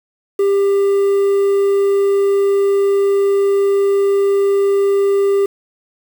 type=tone with quantisation; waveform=triangle; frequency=397.2 Hz; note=G4; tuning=23 cents sharp; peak=-9 dBFS; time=0.39-5.46 s; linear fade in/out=5 ms; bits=6; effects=none